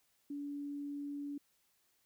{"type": "tone", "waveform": "sine", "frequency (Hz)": 286.5, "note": "D4", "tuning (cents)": -43, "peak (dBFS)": -39, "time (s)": [0.3, 1.38], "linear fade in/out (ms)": 5, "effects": ["white hiss -75 dBFS RMS until 2.05 s"]}